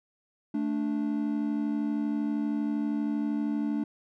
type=tone pair together; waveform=triangle; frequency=219.6 / 292.3 Hz; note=A3 / D4; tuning=-3 / -8 cents; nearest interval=perfect fourth; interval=495 cents; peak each=-28 / -27 dBFS; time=0.54-3.84 s; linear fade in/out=5 ms; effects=none